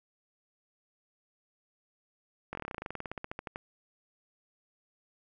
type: slowing click train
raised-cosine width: 0.5 ms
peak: -22 dBFS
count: 23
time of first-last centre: 2.53-3.559 s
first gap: 21 ms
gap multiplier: 1.07
effects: none